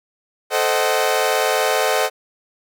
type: chord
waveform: sawtooth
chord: A diminished seventh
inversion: none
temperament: equal with one note detuned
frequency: 440 / 523.3 / 622.3 / 752.5 Hz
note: A4 / C5 / Eb5 / Gb5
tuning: 0 / 0 / 0 / +29 cents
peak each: -18 dBFS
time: 0.5-2.1 s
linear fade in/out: 50 ms
effects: none